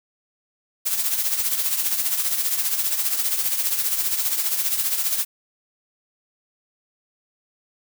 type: noise with tremolo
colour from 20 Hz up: blue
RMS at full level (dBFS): -20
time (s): 0.85-5.25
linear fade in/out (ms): 20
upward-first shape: triangle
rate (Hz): 15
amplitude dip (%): 65
effects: none